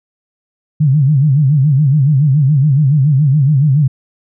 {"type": "tone with vibrato", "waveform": "sine", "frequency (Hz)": 142.4, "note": "C#3", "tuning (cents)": 47, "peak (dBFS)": -7, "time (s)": [0.8, 3.88], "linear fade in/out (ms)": 10, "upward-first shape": "sine", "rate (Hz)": 7.1, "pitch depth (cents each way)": 160, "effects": []}